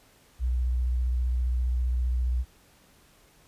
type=tone with vibrato; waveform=sine; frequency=61.74 Hz; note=B1; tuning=in tune; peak=-23 dBFS; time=0.39-2.45 s; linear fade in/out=50 ms; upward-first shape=triangle; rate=15 Hz; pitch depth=44 cents each way; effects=pink hiss -59 dBFS RMS until 3.47 s + resampled to 32000 Hz